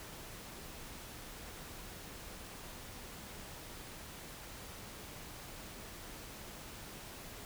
silence, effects pink hiss -49 dBFS RMS until 7.45 s

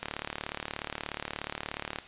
click train, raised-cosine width 0.3 ms, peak -17 dBFS, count 73, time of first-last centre 0.03-1.987 s, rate 36.8 Hz, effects white hiss -48 dBFS RMS until 2.07 s + resampled to 8000 Hz

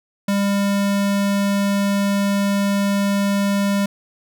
square tone, 200 Hz, G3, 35 cents sharp, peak -17 dBFS, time 0.28-3.86 s, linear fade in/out 5 ms, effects none

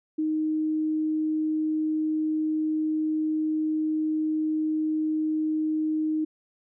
sine tone, 311.1 Hz, D#4, in tune, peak -23 dBFS, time 0.18-6.25 s, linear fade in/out 10 ms, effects none

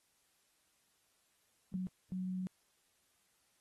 sine tone bursts at uneven times, 185 Hz, F#3, in tune, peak -36 dBFS, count 2, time 1.74-1.87 / 2.12-2.47 s, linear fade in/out 0 ms, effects white hiss -75 dBFS RMS until 3.6 s + AAC 32 kbps

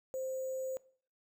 sine tone with sample-and-hold, 523.3 Hz, C5, in tune, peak -35 dBFS, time 0.14-0.77 s, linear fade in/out 0 ms, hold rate 7350 Hz, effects noise-tail reverb RT60 0.5 s tail -21 dB re dry

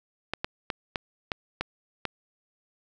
clicks, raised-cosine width 0.3 ms, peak -12 dBFS, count 7, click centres 0.336 / 0.445 / 0.702 / 0.958 / 1.318 / 1.61 / 2.053 s, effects none

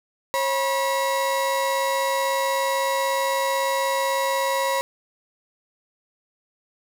35% pulse tone pair together, 542.6 / 969 Hz, C#5 / B5, -37 / -33 cents, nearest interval minor seventh, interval 1004 cents, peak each -22 dBFS, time 0.34-4.81 s, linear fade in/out 0 ms, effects none

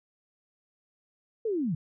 sine linear sweep, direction down, 466.2 to 138.59 Hz, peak -26 dBFS, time 1.45-1.75 s, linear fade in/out 5 ms, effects none

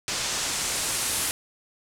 white noise with low-pass filter sweep, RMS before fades -28 dBFS, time 0.08-1.31 s, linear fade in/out 0 ms, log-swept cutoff 6400 to 11000 Hz, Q 1.2, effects none

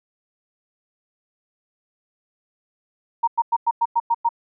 sine tone bursts, 932.3 Hz, A#5, in tune, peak -15 dBFS, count 8, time 3.23-4.291 s, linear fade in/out 10 ms, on 46 ms, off 99 ms, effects none

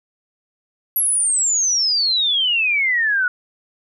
sine exponential sweep, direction down, 11630 to 1442 Hz, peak -15 dBFS, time 0.96-3.28 s, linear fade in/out 2 ms, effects none

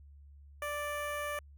15% pulse tone with notch filter, 587.3 Hz, D5, in tune, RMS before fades -37 dBFS, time 0.62-1.39 s, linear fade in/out 2 ms, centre 5000 Hz, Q 1.2, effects added 71 Hz sine -52 dBFS peak until 1.57 s

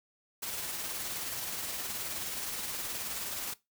white noise with tremolo, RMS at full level -36 dBFS, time 0.42-3.54 s, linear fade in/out 10 ms, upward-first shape sine, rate 19 Hz, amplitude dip 30%, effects noise-tail reverb RT60 0.2 s tail -19 dB re dry

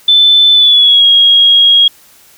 sine tone with pitch glide, 3520 to 3284 Hz, A7 to G#7, 0 to -20 cents, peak -3 dBFS, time 0.08-1.88 s, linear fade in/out 5 ms, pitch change -120 cents, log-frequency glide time 0.53-1.06 s, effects white hiss -43 dBFS RMS until 2.37 s

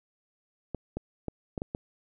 clicks, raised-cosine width 2 ms, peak -19 dBFS, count 6, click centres 0.747 / 0.97 / 1.283 / 1.578 / 1.619 / 1.749 s, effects none

